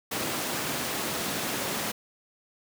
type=high-pass noise; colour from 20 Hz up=pink; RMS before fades=-31 dBFS; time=0.11-1.92 s; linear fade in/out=10 ms; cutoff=190 Hz; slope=12 dB/octave; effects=none

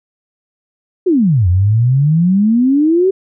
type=exponential two-way sweep; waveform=sine; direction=down then up; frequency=392 to 86.1 to 392 Hz; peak=-8 dBFS; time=1.06-3.11 s; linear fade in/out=10 ms; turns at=1.48 s; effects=none

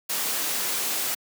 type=noise; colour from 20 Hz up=white; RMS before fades=-27 dBFS; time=0.09-1.15 s; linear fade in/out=10 ms; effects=high-pass 200 Hz 12 dB/octave

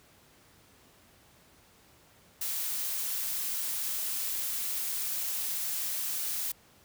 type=noise; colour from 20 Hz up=blue; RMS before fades=-33 dBFS; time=2.41-6.52 s; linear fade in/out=5 ms; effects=pink hiss -60 dBFS RMS until 6.84 s + high-pass 60 Hz 12 dB/octave

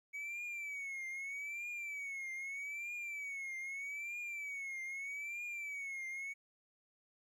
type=tone with vibrato; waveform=triangle; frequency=2260 Hz; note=C#7; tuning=33 cents sharp; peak=-39 dBFS; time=0.13-6.34 s; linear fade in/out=20 ms; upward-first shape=triangle; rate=0.8 Hz; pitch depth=130 cents each way; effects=13-bit

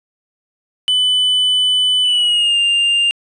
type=tone with pitch glide; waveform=triangle; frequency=3000 to 2799 Hz; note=F#7 to F7; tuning=+23 to +3 cents; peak=-10 dBFS; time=0.88-3.11 s; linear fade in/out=0 ms; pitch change=-120 cents; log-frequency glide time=2.03-2.58 s; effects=resampled to 22050 Hz

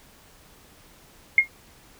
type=tone with exponential decay; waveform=sine; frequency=2141 Hz; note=C7; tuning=39 cents sharp; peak=-8 dBFS; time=1.38-1.48 s; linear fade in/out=2 ms; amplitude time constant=20 ms; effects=pink hiss -53 dBFS RMS until 1.99 s

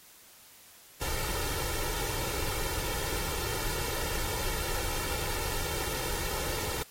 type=noise with comb filter; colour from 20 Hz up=pink; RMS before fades=-33 dBFS; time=1.01-6.83 s; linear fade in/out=5 ms; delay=2.2 ms; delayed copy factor=+0.7; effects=white hiss -55 dBFS RMS until 6.9 s + AAC 48 kbps

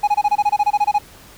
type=tone bursts; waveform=triangle; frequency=830.6 Hz; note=G#5; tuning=in tune; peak=-10 dBFS; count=14; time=0.03-0.986 s; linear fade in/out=10 ms; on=46 ms; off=24 ms; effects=pink hiss -44 dBFS RMS until 1.37 s

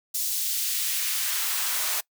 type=noise with high-pass filter sweep; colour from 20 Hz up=white; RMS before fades=-27 dBFS; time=0.14-2.01 s; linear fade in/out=10 ms; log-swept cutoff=5500 to 680 Hz; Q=0.85; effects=noise-tail reverb RT60 0.1 s tail -23 dB re dry

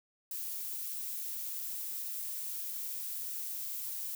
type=noise; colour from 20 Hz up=violet; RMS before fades=-39 dBFS; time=0.31-4.15 s; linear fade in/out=2 ms; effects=none

